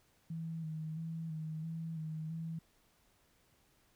sine tone with vibrato, 160.2 Hz, E3, 49 cents flat, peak -38 dBFS, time 0.3-2.59 s, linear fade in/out 5 ms, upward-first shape square, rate 1.5 Hz, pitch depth 33 cents each way, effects pink hiss -71 dBFS RMS until 3.95 s

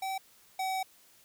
square tone pair in turn, 768 / 758.7 Hz, G5 / F#5, -36 / +43 cents, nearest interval unison, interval 21 cents, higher first, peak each -33 / -31 dBFS, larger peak second, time 0.02-0.18 / 0.59-0.83 s, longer second, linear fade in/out 5 ms, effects white hiss -61 dBFS RMS until 1.24 s

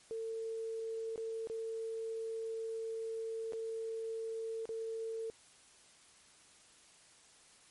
sine tone with dropouts, 450 Hz, A4, 39 cents sharp, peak -37 dBFS, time 0.11-5.3 s, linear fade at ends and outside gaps 0 ms, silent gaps 1.159-1.178 / 1.472-1.499 / 3.523-3.533 / 4.655-4.691 s, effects white hiss -62 dBFS RMS until 7.7 s + MP3 48 kbps

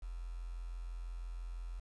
sine tone with quantisation, 43 Hz, F1, 26 cents flat, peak -40 dBFS, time 0.02-1.8 s, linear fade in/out 10 ms, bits 10, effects resampled to 24000 Hz

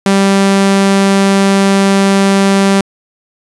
sawtooth tone, 196.1 Hz, G3, 1 cent sharp, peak -3 dBFS, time 0.06-2.81 s, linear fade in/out 2 ms, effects resampled to 24000 Hz

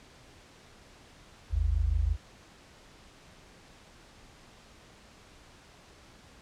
sine tone pair together, 52.13 / 78.1 Hz, G#1 / D#2, +7 / +7 cents, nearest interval perfect fifth, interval 700 cents, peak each -27 dBFS, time 1.5-2.17 s, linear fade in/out 50 ms, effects pink hiss -55 dBFS RMS until 6.41 s + low-pass 7000 Hz 12 dB/octave

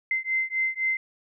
sine beating tone pair, 2071 / 2074.9 Hz, C7 / C7, -18 / -15 cents, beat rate 3.9 Hz, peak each -27 dBFS, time 0.11-0.97 s, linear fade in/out 2 ms, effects none

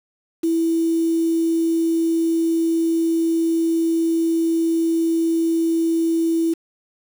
sine tone with quantisation, 329.6 Hz, E4, in tune, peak -16 dBFS, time 0.43-6.54 s, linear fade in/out 10 ms, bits 6, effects none

